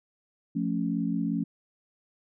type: chord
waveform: sine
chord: F augmented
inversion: none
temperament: equal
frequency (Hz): 174.61 / 220 / 277.2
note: F3 / A3 / C#4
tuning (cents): 0 / 0 / 0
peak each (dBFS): -30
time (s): 0.55-1.44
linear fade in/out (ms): 10
effects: none